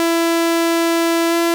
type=tone with pitch glide; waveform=sawtooth; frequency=334 to 337.3 Hz; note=E4 to E4; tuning=+23 to +40 cents; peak=-10 dBFS; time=0-1.54 s; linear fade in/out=0 ms; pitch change=+17 cents; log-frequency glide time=1.29-1.34 s; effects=none